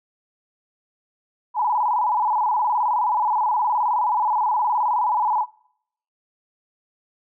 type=tone with vibrato; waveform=sine; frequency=915 Hz; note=A#5; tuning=32 cents flat; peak=-18 dBFS; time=1.54-5.46 s; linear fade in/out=50 ms; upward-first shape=square; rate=19 Hz; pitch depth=120 cents each way; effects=noise-tail reverb RT60 0.7 s tail -23 dB re dry